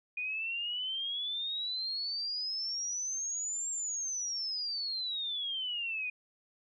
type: exponential two-way sweep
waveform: sine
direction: up then down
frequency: 2449 to 7480 to 2449 Hz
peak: -33 dBFS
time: 0.17-6.1 s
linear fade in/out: 5 ms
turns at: 3.7 s
effects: none